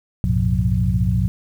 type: tone cluster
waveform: sine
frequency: 62.7 / 94.1 / 110.8 / 124.8 / 178.9 Hz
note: B1 / F#2 / A2 / B2 / F3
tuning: +27 / +30 / +13 / +19 / +42 cents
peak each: -22 dBFS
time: 0.24-1.28 s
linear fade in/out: 0 ms
effects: 8-bit